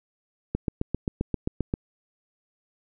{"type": "click train", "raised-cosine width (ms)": 3, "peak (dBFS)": -12, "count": 10, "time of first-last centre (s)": [0.55, 1.739], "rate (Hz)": 7.57, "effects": []}